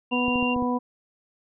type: tone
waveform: sine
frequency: 2775 Hz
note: F7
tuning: 12 cents flat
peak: -27 dBFS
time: 0.11-0.55 s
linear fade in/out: 20 ms
type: harmonic tone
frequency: 246.9 Hz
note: B3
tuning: in tune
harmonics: 1 / 2 / 3 / 4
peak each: -24 / -30 / -33 / -29 dBFS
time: 0.11-0.79 s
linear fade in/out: 20 ms
type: clicks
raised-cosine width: 3 ms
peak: -22 dBFS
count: 5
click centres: 0.282 / 0.358 / 0.427 / 0.563 / 0.624 s
effects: none